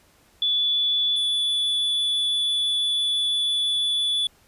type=tone pair in turn; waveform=sine / triangle; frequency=3449 / 3449 Hz; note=A7 / A7; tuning=-35 / -35 cents; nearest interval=unison; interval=0 cents; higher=neither; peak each=-19 / -19 dBFS; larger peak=neither; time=0.42-1.16 / 1.16-4.27 s; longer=second; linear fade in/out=2 ms; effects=pink hiss -58 dBFS RMS until 4.47 s + resampled to 32000 Hz